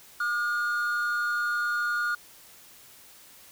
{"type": "tone pair together", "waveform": "triangle", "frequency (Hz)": [1204.5, 1436], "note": ["D6", "F6"], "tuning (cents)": [43, 48], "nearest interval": "minor third", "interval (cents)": 305, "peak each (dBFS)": [-31, -24], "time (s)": [0.2, 2.15], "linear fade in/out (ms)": 5, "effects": ["white hiss -52 dBFS RMS until 3.51 s"]}